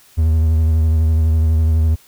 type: tone with vibrato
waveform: triangle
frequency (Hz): 79.7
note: D#2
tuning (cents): +42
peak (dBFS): -9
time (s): 0.17-1.96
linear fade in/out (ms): 20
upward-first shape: sine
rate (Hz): 12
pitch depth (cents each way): 36
effects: white hiss -49 dBFS RMS until 2.07 s